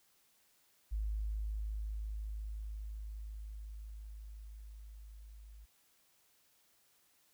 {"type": "tone with level ramp", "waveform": "sine", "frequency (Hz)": 52.8, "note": "G#1", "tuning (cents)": 29, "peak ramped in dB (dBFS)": [-33, -51], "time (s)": [0.91, 5.66], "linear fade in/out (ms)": 20, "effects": ["white hiss -71 dBFS RMS until 7.33 s"]}